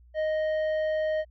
triangle tone with tanh clipping, 622.3 Hz, D#5, in tune, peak -26 dBFS, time 0.14-1.25 s, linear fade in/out 50 ms, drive 12 dB, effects added 60 Hz sine -52 dBFS peak until 1.3 s

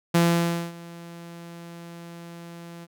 sawtooth tone with ADSR envelope, 170 Hz, F3, 46 cents flat, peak -12 dBFS, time 0.14-2.87 s, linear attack 10 ms, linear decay 570 ms, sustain -23 dB, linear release 38 ms, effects none

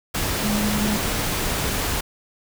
sine tone in noise, 209.5 Hz, G#3, 15 cents sharp, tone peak -22 dBFS, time 0.43-0.97 s, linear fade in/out 10 ms, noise pink, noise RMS -24 dBFS, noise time 0.14-2.01 s, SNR -1 dB, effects none

